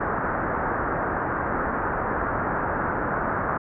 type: low-pass noise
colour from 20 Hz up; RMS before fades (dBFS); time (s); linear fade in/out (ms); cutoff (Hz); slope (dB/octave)
white; -26; 0-3.58; 10; 1600; 48
effects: none